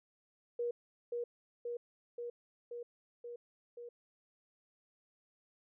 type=tone with echo; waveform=sine; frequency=477.6 Hz; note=A#4; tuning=42 cents sharp; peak=-33 dBFS; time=0.59-0.71 s; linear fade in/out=5 ms; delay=530 ms; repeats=6; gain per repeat=-2 dB; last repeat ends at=3.89 s; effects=none